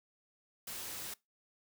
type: noise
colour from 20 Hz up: white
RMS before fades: -43 dBFS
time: 0.67-1.14 s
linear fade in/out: 5 ms
effects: noise-tail reverb RT60 0.2 s tail -22 dB re dry